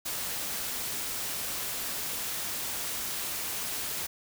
white noise, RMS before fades -34 dBFS, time 0.05-4.07 s, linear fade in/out 10 ms, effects none

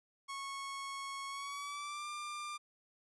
sawtooth tone with pitch glide, 1100 to 1192.6 Hz, C#6 to D6, -14 to +26 cents, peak -37 dBFS, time 0.28-2.58 s, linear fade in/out 20 ms, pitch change +140 cents, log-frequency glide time 1.28-2.08 s, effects resampled to 24000 Hz

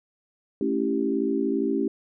sine chord, A dominant seventh, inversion none, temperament equal, 220 / 277.2 / 329.6 / 392 Hz, A3 / C#4 / E4 / G4, 0 / 0 / 0 / 0 cents, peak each -29 / -26 / -29 / -27 dBFS, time 0.61-1.88 s, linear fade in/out 2 ms, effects none

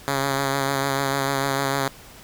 5% pulse tone with vibrato, 137.5 Hz, C#3, 14 cents flat, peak -10 dBFS, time 0.08-1.88 s, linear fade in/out 0 ms, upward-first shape sine, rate 6.7 Hz, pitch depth 27 cents each way, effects pink hiss -45 dBFS RMS until 2.23 s

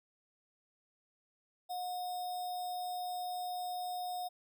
sine tone with sample-and-hold, 722 Hz, F#5, 43 cents flat, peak -36 dBFS, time 1.69-4.29 s, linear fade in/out 20 ms, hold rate 4410 Hz, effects none

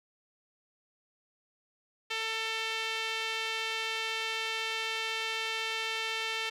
sawtooth tone with band-pass filter, 446 Hz, A4, 23 cents sharp, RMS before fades -34 dBFS, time 2.1-6.5 s, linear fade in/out 10 ms, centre 2900 Hz, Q 1.7, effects none

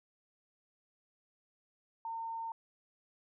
sine tone, 910 Hz, A#5, 42 cents flat, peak -37 dBFS, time 2.05-2.52 s, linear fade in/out 2 ms, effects none

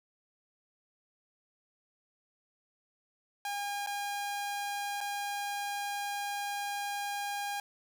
sawtooth tone with dropouts, 811 Hz, G#5, 41 cents flat, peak -30 dBFS, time 3.45-7.6 s, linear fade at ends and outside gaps 2 ms, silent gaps 3.863-3.871 / 5.006-5.011 s, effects 10-bit

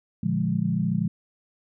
sine chord, Bb dominant seventh, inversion none, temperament equal, 116.54 / 146.83 / 174.61 / 207.7 Hz, Bb2 / D3 / F3 / Ab3, 0 / 0 / 0 / 0 cents, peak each -30 / -29 / -25 / -27 dBFS, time 0.23-1.08 s, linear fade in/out 5 ms, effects none

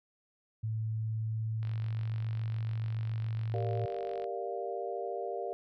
sine tone with pitch glide, 110.3 to 111.52 Hz, A2 to A2, +5 to +24 cents, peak -31 dBFS, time 0.63-3.86 s, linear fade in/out 10 ms, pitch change +19 cents, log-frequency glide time 1.11-2.34 s
click train, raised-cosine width 0.3 ms, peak -34 dBFS, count 124, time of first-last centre 1.63-4.241 s, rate 47.1 Hz
sine chord, G minor seventh, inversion none, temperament equal, 392 / 466.2 / 587.3 / 698.5 Hz, G4 / Bb4 / D5 / F5, 0 / 0 / 0 / 0 cents, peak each -39 / -39 / -41 / -39 dBFS, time 3.54-5.53 s, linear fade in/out 0 ms
effects none

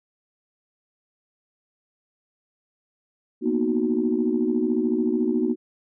sine chord, B major seventh, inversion third, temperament equal, 233.1 / 246.9 / 311.1 / 370 Hz, A#3 / B3 / D#4 / F#4, 0 / 0 / 0 / 0 cents, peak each -25 dBFS, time 3.41-5.56 s, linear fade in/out 50 ms, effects tanh soft clip ceiling -10 dBFS

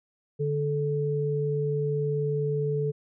sine tone pair together, 146.83 / 434.9 Hz, D3 / A4, 0 / -20 cents, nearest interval octave + perfect fifth, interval 1880 cents, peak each -27 dBFS, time 0.39-2.92 s, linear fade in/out 20 ms, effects none

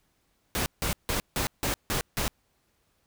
pink noise bursts, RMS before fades -28 dBFS, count 7, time 0.55-2.28 s, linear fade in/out 0 ms, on 110 ms, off 160 ms, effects pink hiss -71 dBFS RMS until 3.06 s

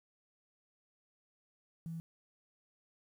sine tone, 164.81 Hz, E3, in tune, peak -39 dBFS, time 1.86-2 s, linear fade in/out 0 ms, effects 11-bit

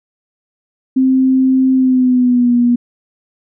sine tone with pitch glide, 261.6 to 241.3 Hz, C4 to B3, 0 to -40 cents, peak -8 dBFS, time 0.96-2.76 s, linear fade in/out 10 ms, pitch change -140 cents, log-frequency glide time 1.74-2.54 s, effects none

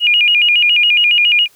sine tone with vibrato, 2642 Hz, E7, 3 cents sharp, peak -8 dBFS, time 0-1.48 s, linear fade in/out 50 ms, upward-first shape square, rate 7.2 Hz, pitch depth 150 cents each way, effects white hiss -50 dBFS RMS until 1.55 s

